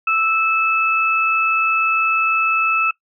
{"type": "tone pair together", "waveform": "sine", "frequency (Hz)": [1318.5, 2613], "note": ["E6", "E7"], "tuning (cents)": [0, -16], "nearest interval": "octave", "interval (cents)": 1184, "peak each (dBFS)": -17, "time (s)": [0.07, 2.91], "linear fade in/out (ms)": 5, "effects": ["noise-tail reverb RT60 0.1 s tail -20 dB re dry"]}